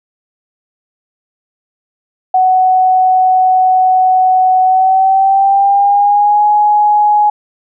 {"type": "tone with pitch glide", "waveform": "sine", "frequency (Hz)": [745, 836.2], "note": ["F#5", "G#5"], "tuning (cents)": [12, 12], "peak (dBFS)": -6, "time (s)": [2.34, 7.3], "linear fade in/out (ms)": 5, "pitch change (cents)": 200, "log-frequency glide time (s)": [4.62, 6.45], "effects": []}